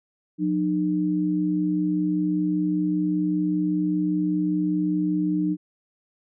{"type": "tone pair together", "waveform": "sine", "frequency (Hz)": [179.39, 304.5], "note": ["F3", "D#4"], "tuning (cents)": [47, -37], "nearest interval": "major sixth", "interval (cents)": 916, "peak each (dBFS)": [-25, -22], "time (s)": [0.38, 5.57], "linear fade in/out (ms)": 50, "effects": []}